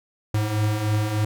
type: beating tone pair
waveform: square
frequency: 103.83 / 107.13 Hz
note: G#2 / A2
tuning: 0 / -46 cents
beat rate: 3.3 Hz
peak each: -29 / -22 dBFS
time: 0.34-1.25 s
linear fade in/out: 5 ms
effects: none